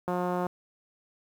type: click train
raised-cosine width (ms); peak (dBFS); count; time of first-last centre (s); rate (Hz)
1; -17; 70; 0.08-0.465; 179
effects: high-pass 60 Hz 12 dB/octave + 8-bit